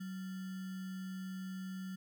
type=tone with sample-and-hold; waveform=sine; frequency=187.8 Hz; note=F#3; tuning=26 cents sharp; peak=-40 dBFS; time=0-1.96 s; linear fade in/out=10 ms; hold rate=1575 Hz; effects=none